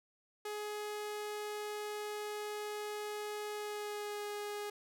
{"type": "tone with pitch glide", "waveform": "sawtooth", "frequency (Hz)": [419.5, 414.2], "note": ["G#4", "G#4"], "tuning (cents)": [17, -5], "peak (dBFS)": -35, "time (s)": [0.45, 4.7], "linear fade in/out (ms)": 5, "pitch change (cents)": -22, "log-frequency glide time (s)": [3.53, 4.25], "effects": []}